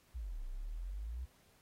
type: exponential two-way sweep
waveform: sine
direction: down then up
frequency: 66 to 30.13 to 66 Hz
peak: -39 dBFS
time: 0.14-1.26 s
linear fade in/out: 20 ms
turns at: 0.45 s
effects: pink hiss -69 dBFS RMS until 1.61 s + AAC 48 kbps